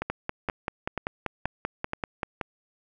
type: two click trains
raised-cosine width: 0.5 ms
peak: -14 / -13 dBFS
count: 6 / 12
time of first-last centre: 0.02-2.412 / 0.1-2.232 s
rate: 2.09 / 5.16 Hz
effects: none